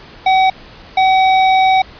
square tone bursts at uneven times, 758 Hz, F#5, 42 cents sharp, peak -9 dBFS, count 2, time 0.26-0.5 / 0.97-1.82 s, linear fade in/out 5 ms, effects pink hiss -38 dBFS RMS until 1.99 s + resampled to 11025 Hz

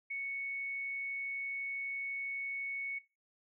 sine tone, 2217 Hz, C#7, in tune, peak -36 dBFS, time 0.1-2.99 s, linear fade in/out 10 ms, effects noise-tail reverb RT60 0.3 s tail -20 dB re dry

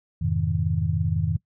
sine chord, F minor seventh, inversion none, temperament just, 87.31 / 104.77 / 130.96 / 157.15 Hz, F2 / Ab2 / C3 / Eb3, 0 / +16 / +2 / +18 cents, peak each -26 / -27 / -31 / -25 dBFS, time 0.21-1.37 s, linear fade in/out 10 ms, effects noise-tail reverb RT60 0.1 s tail -21 dB re dry

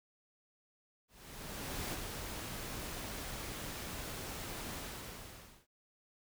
pink noise with ADSR envelope, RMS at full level -39 dBFS, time 1.08-5.67 s, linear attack 850 ms, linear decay 28 ms, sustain -4 dB, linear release 930 ms, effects none

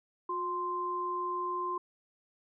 sine tone pair together, 359.4 / 1043.3 Hz, F4 / C6, +50 / -5 cents, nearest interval octave + tritone, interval 1845 cents, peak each -38 / -32 dBFS, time 0.29-1.78 s, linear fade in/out 5 ms, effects none

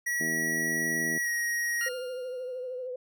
square tone with pitch glide, 1925 to 1889.7 Hz, B6 to A#6, -45 to +23 cents, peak -28 dBFS, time 0.06-1.89 s, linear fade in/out 10 ms, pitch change -32 cents, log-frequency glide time 1.21-1.29 s
harmonic tone, 80.9 Hz, E2, 32 cents flat, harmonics 2 / 3 / 4 / 5 / 6 / 7 / 8 / 9, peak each -40 / -37 / -38 / -42 / -47 / -54 / -46 / -52 dBFS, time 0.2-1.18 s, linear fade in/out 5 ms
20% pulse tone with exponential decay, 1407 Hz, F6, 12 cents sharp, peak -30 dBFS, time 1.81-2.87 s, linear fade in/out 1 ms, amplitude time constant 230 ms
sine tone with vibrato, 506 Hz, B4, 42 cents sharp, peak -33 dBFS, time 1.86-2.96 s, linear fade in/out 5 ms, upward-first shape triangle, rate 13 Hz, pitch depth 55 cents each way
effects none

